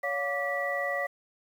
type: tone cluster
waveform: sine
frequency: 564 / 710 / 1168 / 1951 Hz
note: C#5 / F5 / D6 / B6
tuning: +30 / +28 / -10 / -22 cents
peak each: -32 / -35 / -38 / -31 dBFS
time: 0.03-1.07 s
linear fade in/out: 10 ms
effects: 9-bit